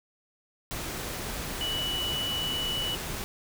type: tone in noise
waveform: sine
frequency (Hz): 2955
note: F#7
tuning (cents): -3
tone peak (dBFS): -29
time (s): 1.61-2.95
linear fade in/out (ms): 0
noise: pink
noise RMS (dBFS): -35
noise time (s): 0.71-3.24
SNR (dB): +3
effects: none